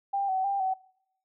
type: tone with vibrato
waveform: sine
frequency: 775 Hz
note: G5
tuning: 20 cents flat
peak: -25 dBFS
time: 0.13-0.74 s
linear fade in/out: 10 ms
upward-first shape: square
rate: 3.2 Hz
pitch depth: 42 cents each way
effects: noise-tail reverb RT60 0.8 s tail -25 dB re dry